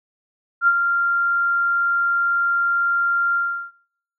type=tone with ADSR envelope; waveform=sine; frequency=1389 Hz; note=F6; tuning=10 cents flat; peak=-10 dBFS; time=0.61-3.72 s; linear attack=64 ms; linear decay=48 ms; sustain=-6 dB; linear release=370 ms; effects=noise-tail reverb RT60 0.6 s tail -19 dB re dry